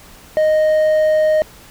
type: tone with hard clipping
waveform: sine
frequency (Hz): 620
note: D#5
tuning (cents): -6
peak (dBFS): -12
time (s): 0.37-1.42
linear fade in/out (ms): 0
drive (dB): 3
effects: pink hiss -42 dBFS RMS until 1.7 s